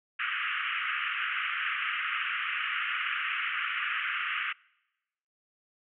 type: band-pass noise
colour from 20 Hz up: pink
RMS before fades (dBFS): -32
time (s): 0.19-4.53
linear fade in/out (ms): 10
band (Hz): 1200 to 3000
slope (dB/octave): 96
effects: noise-tail reverb RT60 1.0 s tail -26 dB re dry